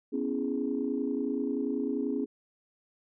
sine chord, C# minor seventh, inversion third, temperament equal, 246.9 / 277.2 / 329.6 / 415.3 Hz, B3 / C#4 / E4 / G#4, 0 / 0 / 0 / 0 cents, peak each -33 / -31 / -37 / -34 dBFS, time 0.12-2.26 s, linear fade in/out 20 ms, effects tanh soft clip ceiling -18 dBFS

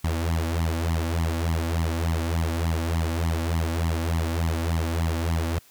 sawtooth tone with flanger, 82.41 Hz, E2, in tune, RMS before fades -25 dBFS, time 0.04-5.59 s, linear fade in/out 5 ms, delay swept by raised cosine 0.95 to 3.65 ms, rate 3.4 Hz, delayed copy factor +0.95, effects white hiss -55 dBFS RMS until 5.7 s

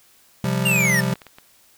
square chord, C suspended fourth, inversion none, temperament just, 130.81 / 174.42 / 196.22 Hz, C3 / F3 / G3, 0 / -2 / +2 cents, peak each -24 / -25 / -26 dBFS, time 0.44-1.14 s, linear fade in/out 2 ms
square linear sweep, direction down, 2842 to 1760 Hz, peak -18 dBFS, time 0.65-1.01 s, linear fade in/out 10 ms
clicks, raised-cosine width 0.3 ms, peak -25 dBFS, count 6, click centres 1.069 / 1.101 / 1.156 / 1.218 / 1.267 / 1.385 s
effects white hiss -55 dBFS RMS until 1.77 s

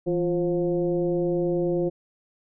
sine tone with frequency modulation, 349.2 Hz, F4, in tune, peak -21 dBFS, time 0.06-1.9 s, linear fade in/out 20 ms, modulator 182 Hz, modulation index 0.99, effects none

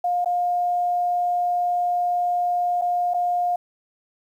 sine tone with dropouts, 709 Hz, F5, 26 cents sharp, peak -19 dBFS, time 0.04-3.56 s, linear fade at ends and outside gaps 5 ms, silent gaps 0.246-0.258 / 2.814-2.819 / 3.137-3.143 s, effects 9-bit

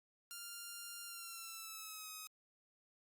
5% pulse tone with pitch glide, 1396.9 to 1266.2 Hz, F6 to D#6, 0 to +30 cents, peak -36 dBFS, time 0.31-2.27 s, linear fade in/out 0 ms, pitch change -170 cents, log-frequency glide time 1.05-2.07 s, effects Opus 48 kbps

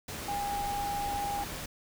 sine tone in noise, 811 Hz, G#5, 41 cents flat, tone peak -31 dBFS, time 0.28-1.44 s, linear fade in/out 5 ms, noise pink, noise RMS -39 dBFS, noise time 0.08-1.66 s, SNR +5 dB, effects none

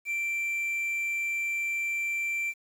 triangle tone, 2349 Hz, D7, in tune, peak -26 dBFS, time 0.05-2.54 s, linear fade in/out 50 ms, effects 9-bit

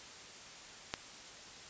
click, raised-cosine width 0.2 ms, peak -17 dBFS, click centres 0.939 s, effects white hiss -51 dBFS RMS until 1.69 s + resampled to 16000 Hz

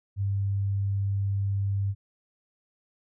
sine tone, 99.1 Hz, G2, 19 cents sharp, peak -24 dBFS, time 0.16-1.95 s, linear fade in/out 50 ms, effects none

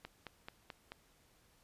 click train, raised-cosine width 0.3 ms, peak -29 dBFS, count 5, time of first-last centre 0.05-0.92 s, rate 4.6 Hz, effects pink hiss -69 dBFS RMS until 1.63 s + resampled to 32000 Hz

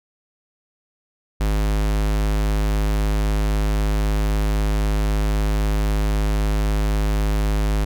square tone, 51.91 Hz, G#1, in tune, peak -18 dBFS, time 1.4-7.85 s, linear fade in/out 10 ms, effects none

